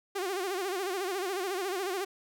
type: tone with vibrato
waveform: sawtooth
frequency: 377.3 Hz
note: F#4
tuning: 34 cents sharp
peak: -27 dBFS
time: 0.15-2.05 s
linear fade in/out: 10 ms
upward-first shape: sine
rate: 14 Hz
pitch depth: 120 cents each way
effects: none